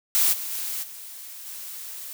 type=noise with level steps; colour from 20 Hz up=blue; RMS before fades=-20 / -32 / -30 / -40 / -37 dBFS; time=0.15-2.13 s; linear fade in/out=0 ms; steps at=0.32 / 0.5 / 0.82 / 1.45 s; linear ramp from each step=20 ms; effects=none